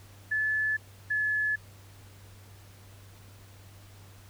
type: tone pair in turn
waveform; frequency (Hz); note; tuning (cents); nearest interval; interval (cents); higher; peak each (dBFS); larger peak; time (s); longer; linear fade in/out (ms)
sine; 1730 / 1715.1; A6 / A6; -30 / -45; unison; 15; first; -25; neither; 0.31-0.77 / 1.1-1.56; neither; 10
effects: added 98 Hz sine -50 dBFS peak until 4.29 s + pink hiss -56 dBFS RMS until 4.29 s